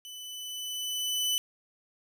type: tone with level ramp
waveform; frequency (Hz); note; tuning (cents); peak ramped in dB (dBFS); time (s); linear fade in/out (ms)
sawtooth; 2996; F#7; +21; -39 to -22; 0.05-1.38; 0
effects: none